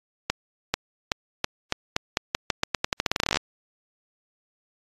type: accelerating click train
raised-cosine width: 0.2 ms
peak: -4 dBFS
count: 26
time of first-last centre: 0.3-3.37 s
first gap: 440 ms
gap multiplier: 0.86
effects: AAC 32 kbps